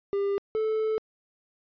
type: tone pair in turn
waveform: triangle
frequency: 399.3 / 436.9 Hz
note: G4 / A4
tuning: +32 / -12 cents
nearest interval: major second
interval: 156 cents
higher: second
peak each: -22 dBFS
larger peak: neither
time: 0.13-0.38 / 0.55-0.98 s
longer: second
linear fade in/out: 0 ms
effects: resampled to 11025 Hz